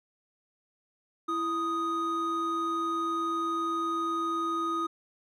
triangle tone pair together, 332.4 / 1244.5 Hz, E4 / D#6, +15 / 0 cents, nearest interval octave + major seventh, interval 2285 cents, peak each -31 / -27 dBFS, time 1.28-4.87 s, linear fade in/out 10 ms, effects none

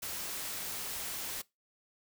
white noise, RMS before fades -39 dBFS, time 0.02-1.42 s, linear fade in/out 10 ms, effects noise-tail reverb RT60 0.2 s tail -21 dB re dry

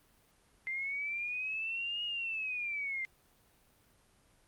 sine linear two-way sweep, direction up then down, 2080 to 2882 to 2080 Hz, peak -34 dBFS, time 0.67-3.05 s, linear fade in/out 0 ms, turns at 2.04 s, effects pink hiss -67 dBFS RMS until 4.47 s + Opus 32 kbps

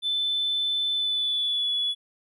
triangle tone with pitch glide, 3520 to 3408 Hz, A7 to G#7, 0 to +44 cents, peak -20 dBFS, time 0.02-1.95 s, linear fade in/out 50 ms, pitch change -56 cents, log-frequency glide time 0.94-1.71 s, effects tanh soft clip ceiling -21 dBFS

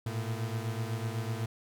40% pulse beating tone pair, 110.2 / 118.2 Hz, A2 / A#2, +3 / +24 cents, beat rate 8 Hz, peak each -33 / -36 dBFS, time 0.06-1.46 s, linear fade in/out 5 ms, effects none

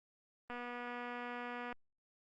click train, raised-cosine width 0.5 ms, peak -30 dBFS, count 299, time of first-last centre 0.5-1.726 s, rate 243 Hz, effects Opus 32 kbps

